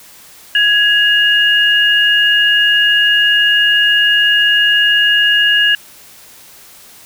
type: tone pair together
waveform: sine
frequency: 1666 / 2848 Hz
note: G#6 / F7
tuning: +5 / +33 cents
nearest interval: major sixth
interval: 928 cents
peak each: -11 dBFS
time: 0.55-5.75 s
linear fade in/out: 2 ms
effects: white hiss -40 dBFS RMS until 7.05 s